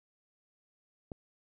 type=click; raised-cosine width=2 ms; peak=-27 dBFS; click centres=1.118 s; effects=none

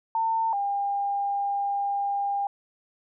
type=tone pair in turn; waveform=sine; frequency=900 / 802.6 Hz; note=A5 / G5; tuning=+39 / +41 cents; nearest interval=major second; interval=198 cents; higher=first; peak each=-22 / -24 dBFS; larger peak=first; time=0.15-0.53 / 0.53-2.47 s; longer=second; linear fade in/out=2 ms; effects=none

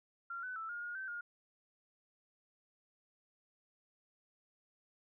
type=tone with pitch steps; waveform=sine; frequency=1381 / 1503 / 1321 / 1422 / 1431 / 1545 / 1423 Hz; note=F6 / F#6 / E6 / F6 / F6 / G6 / F6; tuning=-20 / +27 / +3 / +31 / +42 / -26 / +32 cents; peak=-40 dBFS; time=0.3-1.21 s; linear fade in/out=5 ms; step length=130 ms; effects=none

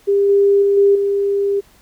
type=tone with level steps; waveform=sine; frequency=400 Hz; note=G4; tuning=35 cents sharp; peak=-11 / -9 / -11 / -8 / -14 dBFS; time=0.07-1.61 s; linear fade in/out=20 ms; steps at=0.29 / 0.62 / 0.77 / 0.95 s; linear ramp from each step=5 ms; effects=pink hiss -51 dBFS RMS until 1.81 s

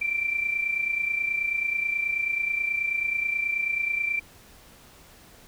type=tone with amplitude modulation; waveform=sine; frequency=2351 Hz; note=D7; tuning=1 cent sharp; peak=-21 dBFS; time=0.01-4.2 s; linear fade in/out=10 ms; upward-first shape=sine; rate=29.3 Hz; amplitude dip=65%; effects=pink hiss -52 dBFS RMS until 5.47 s

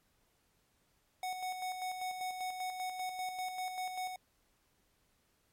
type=tone with tremolo; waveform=square; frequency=740 Hz; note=F#5; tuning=in tune; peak=-36 dBFS; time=1.23-4.16 s; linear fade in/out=2 ms; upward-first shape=square; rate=5.1 Hz; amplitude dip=45%; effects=pink hiss -74 dBFS RMS until 5.52 s + MP3 64 kbps

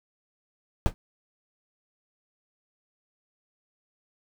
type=noise with exponential decay; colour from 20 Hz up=brown; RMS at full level=-17 dBFS; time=0.86-0.94 s; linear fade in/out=0 ms; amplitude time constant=17 ms; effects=none

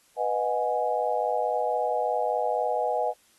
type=chord; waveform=sine; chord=G# minor seventh; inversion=first; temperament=equal with one note detuned; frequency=493.9 / 622.3 / 726.9 / 830.6 Hz; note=B4 / D#5 / F#5 / G#5; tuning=0 / 0 / -31 / 0 cents; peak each=-29 dBFS; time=0.16-3.14 s; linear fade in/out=50 ms; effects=white hiss -62 dBFS RMS until 3.38 s + AAC 32 kbps

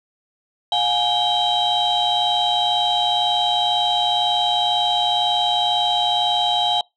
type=tone cluster; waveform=sine; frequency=714 / 836 / 3142 / 3857 Hz; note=F5 / G#5 / G7 / B7; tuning=+38 / +11 / +3 / -42 cents; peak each=-21 dBFS; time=0.72-6.81 s; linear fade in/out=2 ms; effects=noise-tail reverb RT60 0.2 s tail -25 dB re dry + tanh soft clip ceiling -10 dBFS

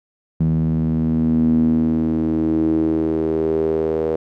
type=tone with band-pass filter sweep; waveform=sawtooth; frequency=79.8 Hz; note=D#2; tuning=44 cents sharp; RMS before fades=-18 dBFS; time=0.4-4.16 s; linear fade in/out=5 ms; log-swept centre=180 to 460 Hz; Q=6.2; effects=none

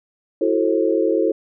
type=chord; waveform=sine; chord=F# half-diminished seventh; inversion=third; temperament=equal with one note detuned; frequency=329.6 / 370 / 440 / 534.6 Hz; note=E4 / F#4 / A4 / C5; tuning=0 / 0 / 0 / +37 cents; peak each=-20 / -22 / -20 / -22 dBFS; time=0.41-1.32 s; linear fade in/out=5 ms; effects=none

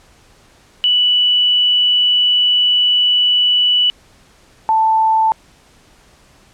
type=tone pair in turn; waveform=sine; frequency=2960 / 883.3 Hz; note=F#7 / A5; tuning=0 / +6 cents; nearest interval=octave + major sixth; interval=2094 cents; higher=first; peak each=-10 dBFS; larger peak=neither; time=0.84-3.9 / 4.69-5.32 s; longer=first; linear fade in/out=0 ms; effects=pink hiss -49 dBFS RMS until 6.53 s + low-pass 9000 Hz 12 dB/octave

